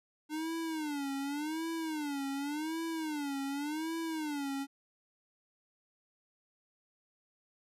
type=tone with vibrato; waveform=square; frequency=300.7 Hz; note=D4; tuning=41 cents sharp; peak=-35 dBFS; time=0.29-4.67 s; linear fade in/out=50 ms; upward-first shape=sine; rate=0.88 Hz; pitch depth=160 cents each way; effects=resampled to 32000 Hz